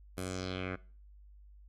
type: tone with low-pass filter sweep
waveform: 10% pulse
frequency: 92.5 Hz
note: F#2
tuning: in tune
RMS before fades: -38 dBFS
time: 0.17-0.76 s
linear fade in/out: 10 ms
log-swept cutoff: 12000 to 1700 Hz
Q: 2.9
effects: noise-tail reverb RT60 0.4 s tail -20 dB re dry + added 50 Hz sine -53 dBFS peak until 1.68 s